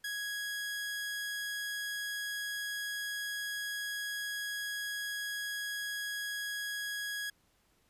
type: tone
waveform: sawtooth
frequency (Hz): 1661.2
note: G#6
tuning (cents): 0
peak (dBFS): -32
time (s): 0.04-7.3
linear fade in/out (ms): 5
effects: pink hiss -71 dBFS RMS until 7.89 s + resampled to 32000 Hz